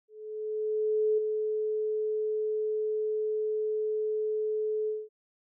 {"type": "tone with ADSR envelope", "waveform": "sine", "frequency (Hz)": 430, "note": "A4", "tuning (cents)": -40, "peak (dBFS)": -22, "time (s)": [0.08, 5.09], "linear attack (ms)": 1100, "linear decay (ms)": 6, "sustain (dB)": -5, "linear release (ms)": 210, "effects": []}